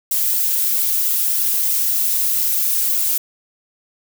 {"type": "noise with flanger", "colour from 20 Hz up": "violet", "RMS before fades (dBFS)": -18, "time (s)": [0.11, 3.18], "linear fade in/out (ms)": 5, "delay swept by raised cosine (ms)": [1.4, 6.8], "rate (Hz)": 3.1, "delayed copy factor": 1, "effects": []}